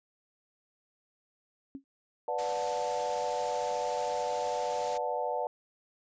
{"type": "tone with exponential decay", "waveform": "sine", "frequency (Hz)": 273, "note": "C#4", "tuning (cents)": -26, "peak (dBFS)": -34, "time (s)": [1.75, 1.84], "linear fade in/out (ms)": 0, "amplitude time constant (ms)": 18}
{"type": "chord", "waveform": "sine", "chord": "B minor seventh", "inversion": "none", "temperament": "equal with one note detuned", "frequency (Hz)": [493.9, 587.3, 726.9, 880], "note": ["B4", "D5", "F#5", "A5"], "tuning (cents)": [0, 0, -31, 0], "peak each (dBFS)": -35, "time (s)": [2.28, 5.47], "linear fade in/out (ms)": 2}
{"type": "noise", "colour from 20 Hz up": "white", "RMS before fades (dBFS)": -42, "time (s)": [2.38, 4.98], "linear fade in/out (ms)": 10}
{"effects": ["resampled to 16000 Hz"]}